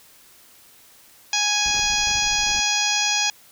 harmonic tone, 830.6 Hz, G#5, in tune, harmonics 1 / 2 / 3 / 4 / 5 / 6 / 7 / 8, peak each -28 / -30 / -25 / -26 / -30 / -26 / -27 / -27 dBFS, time 1.33-3.3 s, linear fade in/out 2 ms
brown noise bursts, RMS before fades -36 dBFS, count 12, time 1.66-2.599 s, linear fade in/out 0 ms, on 59 ms, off 21 ms
effects white hiss -51 dBFS RMS until 3.51 s

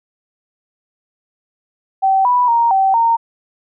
sine tone with pitch steps, 771 / 985 / 933 / 772 / 921 Hz, G5 / B5 / A#5 / G5 / A#5, -29 / -5 / +1 / -27 / -21 cents, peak -10 dBFS, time 2.02-3.17 s, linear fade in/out 20 ms, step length 230 ms, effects none

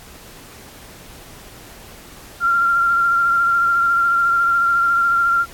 sine tone with vibrato, 1380 Hz, F6, 21 cents flat, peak -13 dBFS, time 2.4-5.46 s, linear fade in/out 50 ms, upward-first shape sine, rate 14 Hz, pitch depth 21 cents each way, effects pink hiss -41 dBFS RMS until 5.53 s + AAC 64 kbps

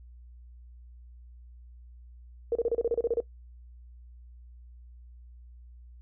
sine tone bursts, 466.2 Hz, A#4, in tune, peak -22 dBFS, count 11, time 2.52-3.203 s, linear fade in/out 2 ms, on 33 ms, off 32 ms, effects noise-tail reverb RT60 0.1 s tail -19 dB re dry + added 60 Hz sine -47 dBFS peak until 6.01 s

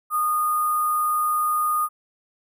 sine tone with sample-and-hold, 1227 Hz, D#6, 25 cents flat, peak -19 dBFS, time 0.1-1.89 s, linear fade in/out 50 ms, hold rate 11025 Hz, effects none

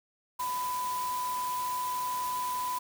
sine tone in noise, 998 Hz, B5, 18 cents sharp, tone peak -30 dBFS, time 0.39-2.79 s, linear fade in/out 10 ms, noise white, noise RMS -41 dBFS, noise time 0.39-2.79 s, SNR +8 dB, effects none

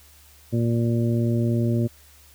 harmonic tone, 117 Hz, A#2, 7 cents sharp, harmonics 1 / 2 / 3 / 4 / 5, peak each -21 / -24 / -28 / -38 / -34 dBFS, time 0.52-1.88 s, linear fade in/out 20 ms, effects added 73 Hz sine -53 dBFS peak until 2.34 s + white hiss -53 dBFS RMS until 2.34 s

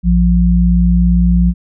sine tone pair together, 58.83 / 176.3 Hz, A#1 / F3, +17 / +17 cents, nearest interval octave + perfect fifth, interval 1900 cents, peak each -10 dBFS, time 0.03-1.54 s, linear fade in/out 50 ms, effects none

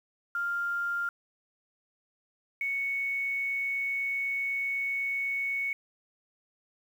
sine tone pair in turn, 1397 / 2218 Hz, F6 / C#7, 0 / 0 cents, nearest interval minor sixth, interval 800 cents, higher second, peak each -28 dBFS, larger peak neither, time 0.35-1.09 / 2.61-5.73 s, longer second, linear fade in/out 2 ms, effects 9-bit

